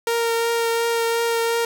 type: tone with vibrato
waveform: sawtooth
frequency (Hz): 463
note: A#4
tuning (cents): -12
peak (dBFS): -15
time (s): 0.07-1.65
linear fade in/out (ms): 2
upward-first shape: triangle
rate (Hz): 2.8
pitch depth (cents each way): 14
effects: none